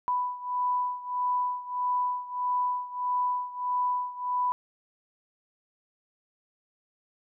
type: beating tone pair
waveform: sine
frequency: 991 / 992.6 Hz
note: B5 / B5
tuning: +6 / +8 cents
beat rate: 1.6 Hz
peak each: -28 / -31 dBFS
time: 0.08-4.52 s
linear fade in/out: 0 ms
effects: none